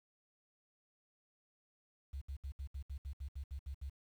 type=tone bursts; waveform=sine; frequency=68.7 Hz; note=C#2; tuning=15 cents flat; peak=-40 dBFS; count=12; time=2.13-3.898 s; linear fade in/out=10 ms; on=85 ms; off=68 ms; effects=11-bit